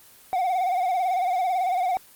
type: tone with vibrato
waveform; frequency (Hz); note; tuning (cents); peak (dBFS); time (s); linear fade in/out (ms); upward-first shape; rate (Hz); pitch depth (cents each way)
triangle; 734; F#5; -14; -19; 0.33-1.97; 0; sine; 18; 80
effects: white hiss -51 dBFS RMS until 2.15 s + Opus 24 kbps